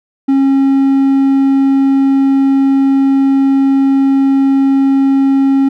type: tone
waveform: triangle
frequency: 271.9 Hz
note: C#4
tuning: 33 cents flat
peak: -5 dBFS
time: 0.28-5.69 s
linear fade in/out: 10 ms
effects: none